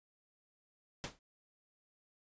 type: noise with exponential decay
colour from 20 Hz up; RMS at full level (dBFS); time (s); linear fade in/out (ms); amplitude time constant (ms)
pink; -37; 1.04-1.19; 0; 31
effects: resampled to 16000 Hz